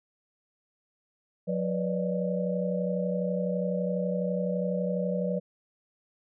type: tone cluster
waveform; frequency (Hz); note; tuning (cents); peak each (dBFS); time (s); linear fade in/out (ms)
sine; 181.5 / 491.1 / 574 / 606; F#3 / B4 / D5 / D#5; -33 / -10 / -40 / -46; -29 / -32 / -34 / -35; 1.47-5.4; 20
effects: none